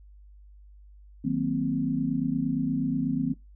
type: chord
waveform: sine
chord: C half-diminished seventh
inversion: first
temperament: equal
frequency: 155.56 / 185 / 233.1 / 261.6 Hz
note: Eb3 / Gb3 / Bb3 / C4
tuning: 0 / 0 / 0 / 0 cents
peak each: -31 / -33 / -30 / -27 dBFS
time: 1.24-3.34 s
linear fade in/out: 10 ms
effects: noise-tail reverb RT60 0.2 s tail -22 dB re dry + added 50 Hz sine -48 dBFS peak until 3.55 s